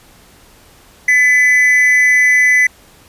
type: tone with amplitude modulation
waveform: triangle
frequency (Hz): 2005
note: B6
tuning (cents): +26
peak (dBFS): -3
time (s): 1.08-2.67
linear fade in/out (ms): 5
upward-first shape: sine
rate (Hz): 263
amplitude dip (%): 60
effects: pink hiss -45 dBFS RMS until 3.08 s + resampled to 32000 Hz